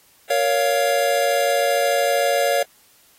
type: chord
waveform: square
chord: Bb minor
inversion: none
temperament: just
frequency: 466.2 / 559.4 / 699.2 Hz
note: Bb4 / Db5 / F5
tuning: 0 / +16 / +2 cents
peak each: -25 / -20 / -22 dBFS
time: 0.3-2.63 s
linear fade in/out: 5 ms
effects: white hiss -55 dBFS RMS until 3.18 s + AAC 48 kbps